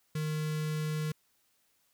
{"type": "tone with notch filter", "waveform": "square", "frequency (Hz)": 154, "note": "D#3", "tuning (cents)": -17, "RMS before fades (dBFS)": -33, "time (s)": [0.15, 1.12], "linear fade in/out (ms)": 5, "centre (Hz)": 750, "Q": 1.4, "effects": ["white hiss -72 dBFS RMS until 1.93 s"]}